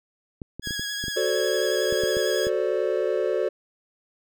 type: clicks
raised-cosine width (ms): 3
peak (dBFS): -21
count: 11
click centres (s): 0.418 / 0.596 / 0.673 / 0.708 / 0.795 / 1.04 / 1.082 / 1.925 / 2.036 / 2.169 / 2.469
type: tone with vibrato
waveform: 15% pulse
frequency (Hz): 1661.2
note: G#6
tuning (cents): 0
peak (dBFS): -22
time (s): 0.62-2.5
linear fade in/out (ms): 50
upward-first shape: triangle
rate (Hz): 11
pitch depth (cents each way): 25
type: chord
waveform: triangle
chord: D dominant seventh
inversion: first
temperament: equal with one note detuned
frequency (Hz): 370 / 440 / 523.3 / 582.3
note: F#4 / A4 / C5 / D5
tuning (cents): 0 / 0 / 0 / -15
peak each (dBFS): -25 / -25 / -26 / -26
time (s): 1.16-3.49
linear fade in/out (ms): 10
effects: none